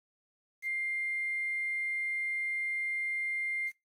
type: tone with quantisation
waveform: sine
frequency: 2100 Hz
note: C7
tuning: 6 cents sharp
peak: -31 dBFS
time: 0.62-3.72 s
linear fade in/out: 50 ms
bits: 9
effects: noise-tail reverb RT60 0.2 s tail -23 dB re dry + AAC 48 kbps